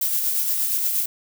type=noise with tremolo; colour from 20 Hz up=violet; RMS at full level=-21 dBFS; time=0.01-1.06 s; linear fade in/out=5 ms; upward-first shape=sine; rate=8.5 Hz; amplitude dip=35%; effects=none